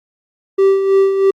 triangle tone with tremolo, 389.2 Hz, G4, 12 cents flat, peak -5 dBFS, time 0.58-1.31 s, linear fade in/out 10 ms, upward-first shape sine, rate 3.1 Hz, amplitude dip 55%, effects Opus 48 kbps

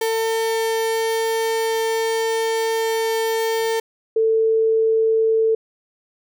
35% pulse / sine tone pair in turn, 450.1 / 445.2 Hz, A4 / A4, +39 / +20 cents, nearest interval unison, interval 19 cents, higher first, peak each -17 / -14 dBFS, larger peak second, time 0.01-3.8 / 4.16-5.55 s, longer first, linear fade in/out 5 ms, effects none

